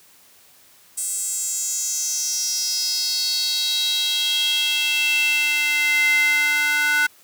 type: tone with high-pass filter sweep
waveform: square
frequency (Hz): 296.5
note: D4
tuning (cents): +17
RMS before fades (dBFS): -21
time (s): 0.97-7.07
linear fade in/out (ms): 10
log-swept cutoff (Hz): 8400 to 1600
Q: 6
effects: white hiss -52 dBFS RMS until 7.23 s + high-pass 80 Hz 12 dB/octave